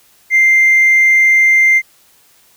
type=tone with hard clipping; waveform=triangle; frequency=2093 Hz; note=C7; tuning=in tune; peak=-6 dBFS; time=0.3-1.82 s; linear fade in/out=50 ms; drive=2 dB; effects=white hiss -50 dBFS RMS until 2.56 s